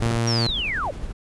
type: noise bursts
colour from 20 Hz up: brown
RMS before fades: -26 dBFS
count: 4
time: 0-0.173 s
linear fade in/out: 5 ms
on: 26 ms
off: 23 ms
type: tone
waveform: sawtooth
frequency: 116 Hz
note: A#2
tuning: 8 cents flat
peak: -16 dBFS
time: 0.02-0.47 s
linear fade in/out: 0 ms
type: linear sweep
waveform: sine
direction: down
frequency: 5720 to 493.9 Hz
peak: -23 dBFS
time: 0.27-0.91 s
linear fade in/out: 5 ms
type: noise with tremolo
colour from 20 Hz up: brown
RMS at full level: -30 dBFS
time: 0.47-1.13 s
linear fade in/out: 20 ms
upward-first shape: triangle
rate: 11 Hz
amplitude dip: 40%
effects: resampled to 24000 Hz